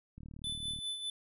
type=click train; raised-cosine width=5 ms; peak=-36 dBFS; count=24; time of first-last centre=0.18-0.788 s; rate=37.8 Hz
type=tone with tremolo; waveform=square; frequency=3504 Hz; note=A7; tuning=8 cents flat; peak=-35 dBFS; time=0.44-1.1 s; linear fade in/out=2 ms; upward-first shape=sine; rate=5 Hz; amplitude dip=55%
effects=resampled to 32000 Hz